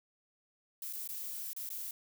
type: noise with dropouts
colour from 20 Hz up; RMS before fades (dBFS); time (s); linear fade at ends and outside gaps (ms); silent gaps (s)
violet; -41; 0.82-1.91; 2; 0.928-0.933 / 1.076-1.089 / 1.532-1.564 / 1.691-1.702
effects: none